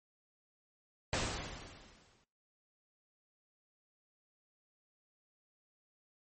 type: noise with exponential decay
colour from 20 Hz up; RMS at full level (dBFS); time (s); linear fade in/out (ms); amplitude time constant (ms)
pink; -32; 1.13-2.24; 1; 240
effects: noise-tail reverb RT60 0.6 s tail -25 dB re dry + MP3 32 kbps